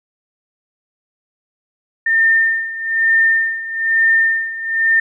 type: tone with tremolo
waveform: sine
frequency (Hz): 1809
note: A6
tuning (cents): +48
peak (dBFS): -9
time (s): 2.06-5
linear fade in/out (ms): 5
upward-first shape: sine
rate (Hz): 1.1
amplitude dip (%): 80
effects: none